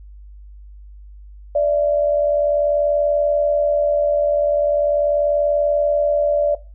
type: tone pair together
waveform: sine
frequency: 585 / 665.4 Hz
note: D5 / E5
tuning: -7 / +16 cents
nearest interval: major second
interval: 223 cents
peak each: -14 / -22 dBFS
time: 1.55-6.55 s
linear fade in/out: 5 ms
effects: noise-tail reverb RT60 0.3 s tail -19 dB re dry + added 50 Hz sine -37 dBFS peak until 6.74 s